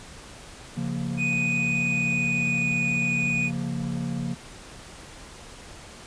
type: chord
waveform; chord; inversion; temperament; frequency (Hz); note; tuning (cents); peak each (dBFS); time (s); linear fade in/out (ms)
triangle; Bb minor; first; equal; 138.59 / 174.61 / 233.1; Db3 / F3 / Bb3; 0 / 0 / 0; -29; 0.76-4.35; 20
type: tone with pitch glide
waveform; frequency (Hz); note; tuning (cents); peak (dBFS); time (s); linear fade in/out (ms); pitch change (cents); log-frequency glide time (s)
triangle; 2487 to 2473; D#7 to D#7; -1 to -11; -22; 1.17-3.51; 50; -10; 1.69-2.92
effects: pink hiss -44 dBFS RMS until 6.06 s + resampled to 22050 Hz